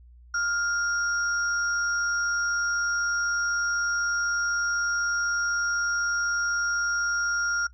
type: tone pair together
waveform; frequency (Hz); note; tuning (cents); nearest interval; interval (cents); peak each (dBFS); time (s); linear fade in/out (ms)
sine; 1404 / 5616; F6 / F8; +9 / +9; 2 octaves; 2400; -24 / -33; 0.34-7.67; 5
effects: noise-tail reverb RT60 0.1 s tail -19 dB re dry + added 60 Hz sine -48 dBFS peak until 7.73 s